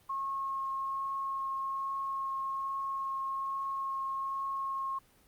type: tone with vibrato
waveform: sine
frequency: 1083 Hz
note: C#6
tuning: 41 cents flat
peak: -32 dBFS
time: 0.09-4.99 s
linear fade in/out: 10 ms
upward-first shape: triangle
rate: 1.2 Hz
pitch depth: 9 cents each way
effects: pink hiss -64 dBFS RMS until 5.27 s + Opus 32 kbps